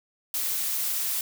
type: noise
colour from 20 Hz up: blue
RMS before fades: -28 dBFS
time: 0.34-1.21 s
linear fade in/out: 2 ms
effects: none